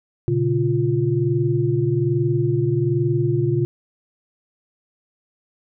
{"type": "tone cluster", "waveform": "sine", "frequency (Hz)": [120, 141.2, 348.9], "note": ["B2", "C#3", "F4"], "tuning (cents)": [-49, 32, -2], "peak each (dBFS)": -21, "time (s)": [0.28, 3.65], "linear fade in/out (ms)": 0, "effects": []}